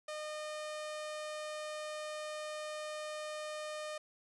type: tone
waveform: sawtooth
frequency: 610 Hz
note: D#5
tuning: 34 cents flat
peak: -36 dBFS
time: 0.08-3.98 s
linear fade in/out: 5 ms
effects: resampled to 24000 Hz